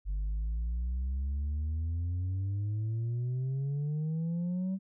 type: exponential sweep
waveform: sine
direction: up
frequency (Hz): 48 to 193.5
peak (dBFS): -27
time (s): 0.05-4.79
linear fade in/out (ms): 50
effects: tanh soft clip ceiling -29 dBFS